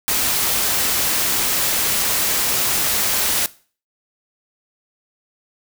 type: noise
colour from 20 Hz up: white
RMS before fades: -19 dBFS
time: 0.08-3.46 s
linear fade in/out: 0 ms
effects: noise-tail reverb RT60 0.4 s tail -19 dB re dry